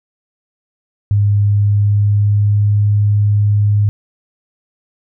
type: tone with pitch glide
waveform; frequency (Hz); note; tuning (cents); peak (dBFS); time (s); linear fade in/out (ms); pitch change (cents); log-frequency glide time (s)
sine; 102.3 to 103.49; G#2 to G#2; -26 to -6; -9; 1.11-3.89; 0; +20; 1.37-2.79
effects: none